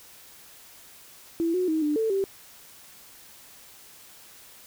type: tone with pitch steps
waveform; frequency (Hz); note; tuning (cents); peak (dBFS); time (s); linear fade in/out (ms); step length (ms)
sine; 332.9 / 365.5 / 316.1 / 298.2 / 444.2 / 389.8; E4 / F#4 / D#4 / D4 / A4 / G4; +17 / -21 / +27 / +27 / +16 / -10; -22; 1.4-2.24; 0; 140
effects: white hiss -50 dBFS RMS until 4.66 s